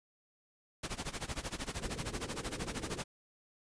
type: noise with tremolo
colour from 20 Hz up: pink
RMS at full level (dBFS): -37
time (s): 0.83-3.04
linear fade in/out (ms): 5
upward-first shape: sine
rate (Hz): 13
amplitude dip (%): 90
type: low-pass noise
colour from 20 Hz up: white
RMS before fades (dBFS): -46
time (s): 1.8-3.01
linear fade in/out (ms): 5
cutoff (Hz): 530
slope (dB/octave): 96
effects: resampled to 22050 Hz